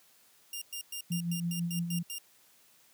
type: tone bursts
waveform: 10% pulse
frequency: 2804 Hz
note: F7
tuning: 6 cents sharp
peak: -28 dBFS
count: 9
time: 0.53-2.184 s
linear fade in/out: 2 ms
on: 86 ms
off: 110 ms
type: tone with tremolo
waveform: sine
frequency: 171.1 Hz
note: F3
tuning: 35 cents flat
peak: -28 dBFS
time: 1.1-2.03 s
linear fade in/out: 10 ms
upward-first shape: sine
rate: 6.1 Hz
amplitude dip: 50%
effects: white hiss -63 dBFS RMS until 2.93 s + high-pass 100 Hz 12 dB/octave